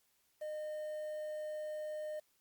triangle tone with quantisation, 611 Hz, D#5, 32 cents flat, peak -37 dBFS, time 0.41-2.2 s, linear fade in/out 10 ms, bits 10, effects white hiss -75 dBFS RMS until 2.4 s + Opus 48 kbps

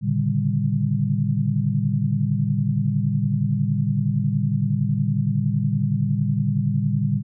sine tone cluster, 112.8 / 139.2 / 150 / 197.7 Hz, A2 / C#3 / D3 / G3, +44 / +8 / +37 / +15 cents, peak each -24 dBFS, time 0.01-7.23 s, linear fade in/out 50 ms, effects none

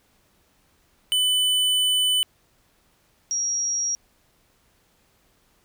square / sine tone pair in turn, 3000 / 5663 Hz, F#7 / F8, +23 / +23 cents, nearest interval major seventh, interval 1100 cents, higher second, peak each -19 / -22 dBFS, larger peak first, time 1.12-2.23 / 3.31-3.95 s, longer first, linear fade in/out 0 ms, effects pink hiss -63 dBFS RMS until 5.64 s

